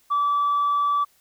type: tone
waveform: sine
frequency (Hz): 1155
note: D6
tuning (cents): -29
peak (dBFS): -17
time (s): 0.1-1.05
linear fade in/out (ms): 20
effects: tanh soft clip ceiling -16 dBFS + white hiss -61 dBFS RMS until 1.2 s